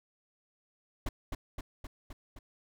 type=noise with echo; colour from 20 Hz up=brown; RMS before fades=-31 dBFS; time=1.06-1.09 s; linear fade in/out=5 ms; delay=260 ms; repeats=5; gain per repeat=-3 dB; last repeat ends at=2.39 s; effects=none